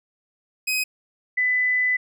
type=tone pair in turn; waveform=sawtooth / sine; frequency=2520 / 2000 Hz; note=D#7 / B6; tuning=+21 / +21 cents; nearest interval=major third; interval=400 cents; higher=first; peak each=-18 dBFS; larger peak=neither; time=0.67-0.84 / 1.37-1.97 s; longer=second; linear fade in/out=10 ms; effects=none